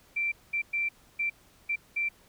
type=tone bursts at uneven times; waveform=sine; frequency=2349 Hz; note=D7; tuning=in tune; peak=-26 dBFS; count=6; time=0.16-0.32 / 0.53-0.62 / 0.73-0.89 / 1.19-1.3 / 1.69-1.76 / 1.96-2.09 s; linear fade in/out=10 ms; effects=pink hiss -60 dBFS RMS until 2.28 s